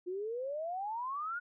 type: exponential sweep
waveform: sine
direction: up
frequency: 349.6 to 1475 Hz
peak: -35 dBFS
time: 0.06-1.4 s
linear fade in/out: 20 ms
effects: none